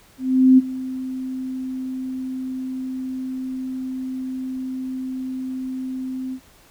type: tone with ADSR envelope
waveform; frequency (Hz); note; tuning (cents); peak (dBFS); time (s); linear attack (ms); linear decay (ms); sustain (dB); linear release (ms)
sine; 259.3; C4; -15; -7; 0.18-6.4; 400; 26; -18; 70
effects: pink hiss -52 dBFS RMS until 6.7 s